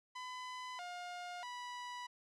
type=tone with pitch steps; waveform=sawtooth; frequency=1006 / 711 / 982 Hz; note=B5 / F5 / B5; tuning=+32 / +31 / -10 cents; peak=-40 dBFS; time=0.15-2.07 s; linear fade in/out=10 ms; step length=640 ms; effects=low-pass 6000 Hz 12 dB/octave